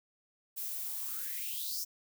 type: noise with high-pass filter sweep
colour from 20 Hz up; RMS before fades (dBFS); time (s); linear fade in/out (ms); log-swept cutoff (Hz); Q
violet; -38; 0.56-1.85; 20; 360 to 5900; 6.8
effects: none